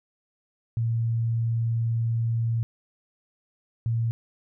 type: tone pair in turn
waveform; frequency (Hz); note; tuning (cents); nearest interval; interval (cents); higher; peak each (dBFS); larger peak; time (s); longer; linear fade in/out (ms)
sine; 115.1 / 115.1; A#2 / A#2; -22 / -22; unison; 0; neither; -22; neither; 0.77-2.63 / 3.86-4.11; first; 0
effects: none